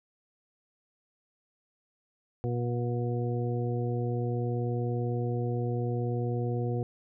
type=harmonic tone; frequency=120.6 Hz; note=B2; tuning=41 cents flat; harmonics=1 / 2 / 3 / 4 / 6; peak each=-29 / -37 / -36 / -36 / -42 dBFS; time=2.44-6.83 s; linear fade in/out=0 ms; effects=none